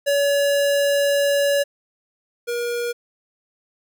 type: tone pair in turn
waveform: square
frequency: 567 / 476.8 Hz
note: C#5 / A#4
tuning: +39 / +39 cents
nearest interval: minor third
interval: 300 cents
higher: first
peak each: -17 / -23 dBFS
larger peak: first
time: 0.06-1.64 / 2.47-2.93 s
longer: first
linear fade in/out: 20 ms
effects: none